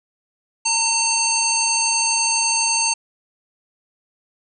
harmonic tone, 904 Hz, A5, 47 cents sharp, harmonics 1 / 3 / 5 / 7 / 9, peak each -24 / -24 / -23 / -21 / -24 dBFS, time 0.65-2.94 s, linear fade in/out 10 ms, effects none

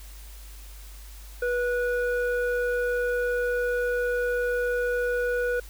square tone with low-pass filter, 488.6 Hz, B4, 19 cents flat, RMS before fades -26 dBFS, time 1.42-5.6 s, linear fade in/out 5 ms, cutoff 1300 Hz, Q 2.6, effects added 50 Hz sine -41 dBFS peak until 5.69 s + white hiss -50 dBFS RMS until 5.69 s

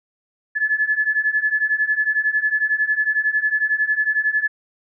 sine beating tone pair, 1715 / 1726 Hz, A6 / A6, -45 / -34 cents, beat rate 11 Hz, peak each -21 / -19 dBFS, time 0.55-4.48 s, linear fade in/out 20 ms, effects none

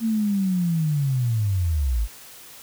sine linear sweep, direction down, 230 to 49 Hz, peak -19 dBFS, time 0-2.08 s, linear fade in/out 50 ms, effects white hiss -44 dBFS RMS until 2.62 s

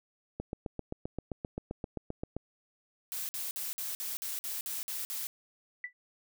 click train, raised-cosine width 2 ms, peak -22 dBFS, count 16, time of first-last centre 0.4-2.366 s, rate 7.63 Hz
blue noise bursts, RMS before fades -37 dBFS, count 10, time 3.12-5.27 s, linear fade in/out 0 ms, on 170 ms, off 50 ms
sine tone with exponential decay, 1975.5 Hz, B6, in tune, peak -31 dBFS, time 5.84-5.93 s, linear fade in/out 2 ms, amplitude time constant 18 ms
effects none

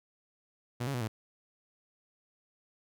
sawtooth tone with pitch steps, 121.6 / 139.1 / 122.4 / 110.5 Hz, B2 / C#3 / B2 / A2, -26 / +6 / -15 / +8 cents, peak -28 dBFS, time 0.8-1.08 s, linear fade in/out 10 ms, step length 70 ms, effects none

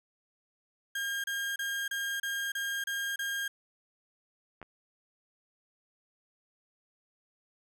35% pulse tone bursts, 1614 Hz, G#6, 50 cents flat, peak -30 dBFS, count 8, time 0.95-3.48 s, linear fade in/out 5 ms, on 290 ms, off 30 ms
clicks, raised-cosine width 0.5 ms, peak -31 dBFS, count 2, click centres 4.616 / 4.628 s
effects none

